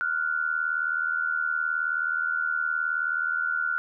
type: tone pair together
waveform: sine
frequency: 1400 / 1479.1 Hz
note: F6 / F#6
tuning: +4 / -1 cents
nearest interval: minor second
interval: 95 cents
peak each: -27 dBFS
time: 0.01-3.78 s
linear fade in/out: 0 ms
effects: none